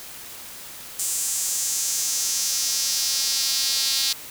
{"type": "tone with high-pass filter sweep", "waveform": "sawtooth", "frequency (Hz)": 270.2, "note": "C#4", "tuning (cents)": -44, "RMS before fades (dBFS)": -24, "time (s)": [0.99, 4.13], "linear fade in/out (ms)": 5, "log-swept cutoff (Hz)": [7800, 4300], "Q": 2.6, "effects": ["white hiss -39 dBFS RMS until 4.3 s"]}